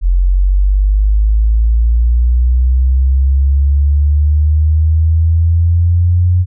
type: linear sweep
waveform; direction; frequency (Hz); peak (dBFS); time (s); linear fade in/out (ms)
sine; up; 43.65 to 90.3; -7; 0.01-6.46; 50
effects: none